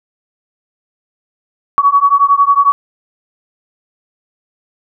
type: beating tone pair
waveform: sine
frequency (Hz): 1122 / 1133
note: C#6 / C#6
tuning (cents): +21 / +37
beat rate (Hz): 11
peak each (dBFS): -10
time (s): 1.78-2.72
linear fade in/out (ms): 0
effects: none